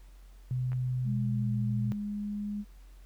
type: tone with pitch glide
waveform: sine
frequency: 126.6 to 119.49 Hz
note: B2 to A#2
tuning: +43 to +43 cents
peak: -28 dBFS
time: 0.51-1.92 s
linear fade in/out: 0 ms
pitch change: -100 cents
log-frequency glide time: 1.09-1.54 s
type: clicks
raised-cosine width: 0.5 ms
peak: -34 dBFS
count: 2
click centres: 0.719 / 0.731 s
type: tone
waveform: sine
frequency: 206.4 Hz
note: G#3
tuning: 10 cents flat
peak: -32 dBFS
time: 1.04-2.65 s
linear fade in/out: 50 ms
effects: added 45 Hz sine -49 dBFS peak until 3.05 s + pink hiss -65 dBFS RMS until 3.05 s